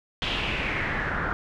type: noise with low-pass filter sweep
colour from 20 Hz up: pink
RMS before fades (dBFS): -28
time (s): 0.22-1.33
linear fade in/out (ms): 0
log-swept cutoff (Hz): 3300 to 1400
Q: 4.2
effects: none